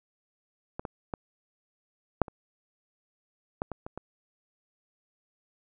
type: clicks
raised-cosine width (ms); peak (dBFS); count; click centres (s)
1; -20 / -20 / -18 / -6 / -27 / -15 / -21 / -24 / -23; 9; 0.795 / 0.852 / 1.138 / 2.217 / 2.282 / 3.619 / 3.717 / 3.865 / 3.976
effects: none